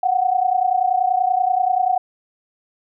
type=tone pair together; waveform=sine; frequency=725.6 / 756 Hz; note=F#5 / F#5; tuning=-34 / +37 cents; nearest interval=minor second; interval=71 cents; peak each=-18 dBFS; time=0.03-1.98 s; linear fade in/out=5 ms; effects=none